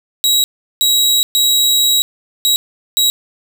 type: tone bursts at uneven times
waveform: sawtooth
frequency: 3855 Hz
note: B7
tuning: 43 cents flat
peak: -7 dBFS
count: 5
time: 0.24-0.44 / 0.81-1.23 / 1.35-2.02 / 2.45-2.56 / 2.97-3.1 s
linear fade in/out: 0 ms
effects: none